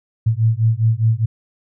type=beating tone pair; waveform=sine; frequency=110 / 114.9 Hz; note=A2 / A#2; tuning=0 / -25 cents; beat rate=4.9 Hz; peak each=-16 dBFS; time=0.26-1.26 s; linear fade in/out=10 ms; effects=none